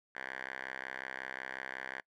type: tone with band-pass filter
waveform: 5% pulse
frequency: 65.5 Hz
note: C2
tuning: 2 cents sharp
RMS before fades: -43 dBFS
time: 0.15-2.01 s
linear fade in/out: 5 ms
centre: 1600 Hz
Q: 4.1
effects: noise-tail reverb RT60 0.1 s tail -25 dB re dry